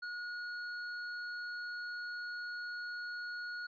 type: tone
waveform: square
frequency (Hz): 1448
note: F#6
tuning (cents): -38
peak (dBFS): -40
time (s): 0.02-3.67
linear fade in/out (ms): 10
effects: resampled to 11025 Hz

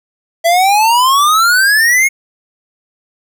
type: exponential sweep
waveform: square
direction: up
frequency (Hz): 659.3 to 2194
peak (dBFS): -8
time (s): 0.44-2.09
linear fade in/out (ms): 20
effects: none

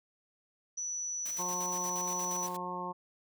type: tone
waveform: sine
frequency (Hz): 5930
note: F#8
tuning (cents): +3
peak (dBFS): -34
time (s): 0.77-2.47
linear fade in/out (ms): 10
type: noise with tremolo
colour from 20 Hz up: white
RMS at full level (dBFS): -45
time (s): 1.25-2.57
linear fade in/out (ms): 10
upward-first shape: square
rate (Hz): 8.5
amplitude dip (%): 60
type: harmonic tone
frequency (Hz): 179.6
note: F3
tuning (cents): +49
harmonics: 1 / 2 / 3 / 4 / 5 / 6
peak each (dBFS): -44 / -44 / -46 / -47 / -39 / -40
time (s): 1.38-2.93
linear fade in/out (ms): 20
effects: none

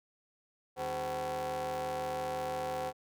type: ring-modulated tone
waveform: 40% pulse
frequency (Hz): 119.8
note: A#2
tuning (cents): +48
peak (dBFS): -30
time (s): 0.76-2.93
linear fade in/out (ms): 50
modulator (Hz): 636
effects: none

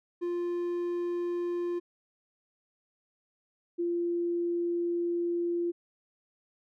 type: tone pair in turn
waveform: triangle / sine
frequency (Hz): 349.2 / 345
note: F4 / F4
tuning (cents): 0 / -21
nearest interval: unison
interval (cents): 21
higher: first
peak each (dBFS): -27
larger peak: neither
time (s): 0.21-1.8 / 3.78-5.72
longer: second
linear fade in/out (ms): 20
effects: none

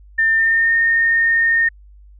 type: tone with pitch glide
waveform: sine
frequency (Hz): 1800 to 1833.6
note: A6 to A#6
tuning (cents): +39 to -29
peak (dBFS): -12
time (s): 0.18-1.69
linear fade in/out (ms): 10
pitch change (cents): +32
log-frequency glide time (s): 0.34-0.74
effects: added 50 Hz sine -41 dBFS peak until 2.19 s

